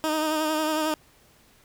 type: tone with vibrato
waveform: 15% pulse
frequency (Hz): 310.7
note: D#4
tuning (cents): -2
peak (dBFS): -17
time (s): 0.04-0.94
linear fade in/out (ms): 0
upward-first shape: sine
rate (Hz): 11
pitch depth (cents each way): 33
effects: pink hiss -58 dBFS RMS until 1.64 s